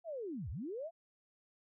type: linear two-way sweep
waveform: sine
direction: down then up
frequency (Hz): 698.5 to 57 to 698.5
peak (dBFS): -39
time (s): 0.04-0.91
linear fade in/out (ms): 50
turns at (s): 0.5
effects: none